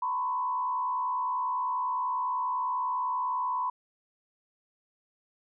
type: tone with frequency modulation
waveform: sine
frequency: 1003 Hz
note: B5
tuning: 26 cents sharp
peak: -27 dBFS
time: 0.02-3.7 s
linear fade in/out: 5 ms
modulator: 70.1 Hz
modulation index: 0.78
effects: none